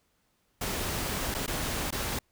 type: noise with dropouts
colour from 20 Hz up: pink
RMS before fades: -32 dBFS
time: 0.61-2.19 s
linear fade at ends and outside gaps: 5 ms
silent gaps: 1.343-1.347 / 1.464-1.477 / 1.907-1.924 s
effects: pink hiss -72 dBFS RMS until 2.31 s

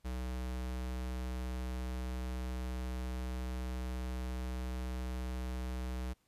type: tone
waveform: square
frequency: 62.8 Hz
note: B1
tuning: 30 cents sharp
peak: -37 dBFS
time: 0.04-6.14 s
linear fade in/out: 20 ms
effects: pink hiss -75 dBFS RMS until 6.27 s + resampled to 32000 Hz

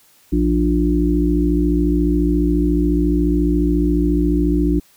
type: harmonic tone with a mistuned harmonic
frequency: 58.3 Hz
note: A#1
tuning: 1 cent sharp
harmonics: 1 / 3 / 5 / 6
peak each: -18 / -21 / -17 / -22 dBFS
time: 0.32-4.8 s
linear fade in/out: 10 ms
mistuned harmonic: 5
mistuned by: +24 cents
effects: white hiss -53 dBFS RMS until 4.96 s

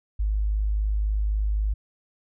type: tone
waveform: sine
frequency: 51.91 Hz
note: G#1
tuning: in tune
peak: -21 dBFS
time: 0.19-1.74 s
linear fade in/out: 10 ms
effects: none

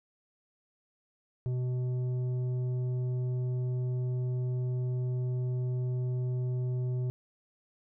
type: tone with tanh clipping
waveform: sine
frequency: 125.6 Hz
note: B2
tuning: 30 cents sharp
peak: -30 dBFS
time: 1.46-7.1 s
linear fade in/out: 0 ms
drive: 8 dB
effects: none

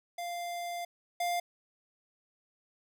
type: tone pair in turn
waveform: square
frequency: 696 / 700.4 Hz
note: F5 / F5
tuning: -6 / +5 cents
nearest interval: unison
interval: 11 cents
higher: second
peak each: -36 / -30 dBFS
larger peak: second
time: 0.18-0.85 / 1.2-1.4 s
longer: first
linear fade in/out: 5 ms
effects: none

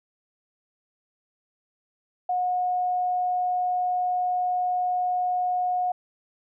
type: tone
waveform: sine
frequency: 725 Hz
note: F#5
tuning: 35 cents flat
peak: -22 dBFS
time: 2.29-5.92 s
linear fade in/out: 5 ms
effects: none

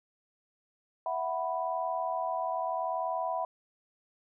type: chord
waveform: sine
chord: E suspended second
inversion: none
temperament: equal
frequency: 659.3 / 740 / 987.8 Hz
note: E5 / F#5 / B5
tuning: 0 / 0 / 0 cents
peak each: -34 dBFS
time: 1.06-3.45 s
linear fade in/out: 2 ms
effects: none

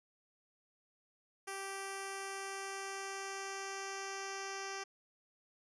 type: tone with low-pass filter sweep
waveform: 10% pulse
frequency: 390.4 Hz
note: G4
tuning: 7 cents flat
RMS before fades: -43 dBFS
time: 1.47-4.84 s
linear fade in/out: 10 ms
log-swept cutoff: 9900 to 5900 Hz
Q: 2.1
effects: none

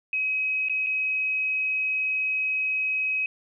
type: tone with dropouts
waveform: sine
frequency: 2541 Hz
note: D#7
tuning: 36 cents sharp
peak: -23 dBFS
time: 0.13-3.26 s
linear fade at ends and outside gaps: 2 ms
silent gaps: 0.686-0.696 / 0.864-0.868 s
effects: none

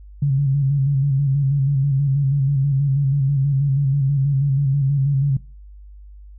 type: tone with vibrato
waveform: sine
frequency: 138.59 Hz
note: C#3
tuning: in tune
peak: -14 dBFS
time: 0.22-5.37 s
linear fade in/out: 5 ms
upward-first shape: square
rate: 6.2 Hz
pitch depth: 50 cents each way
effects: noise-tail reverb RT60 0.3 s tail -18 dB re dry + added 50 Hz sine -38 dBFS peak until 6.38 s

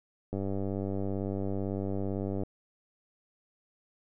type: click train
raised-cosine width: 2 ms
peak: -21 dBFS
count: 207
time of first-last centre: 0.33-2.434 s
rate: 97.9 Hz
effects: none

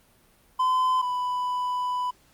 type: tone pair in turn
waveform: triangle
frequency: 1021 / 994.2 Hz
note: C6 / B5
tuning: -43 / +11 cents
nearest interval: unison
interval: 46 cents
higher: first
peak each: -18 / -23 dBFS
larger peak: first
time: 0.59-1.02 / 1.02-2.11 s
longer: second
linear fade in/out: 10 ms
effects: pink hiss -60 dBFS RMS until 2.33 s + Opus 32 kbps

